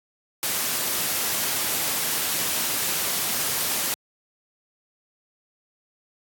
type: noise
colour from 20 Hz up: white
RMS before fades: -25 dBFS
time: 0.43-3.94 s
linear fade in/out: 0 ms
effects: high-pass 100 Hz 12 dB/octave + AAC 64 kbps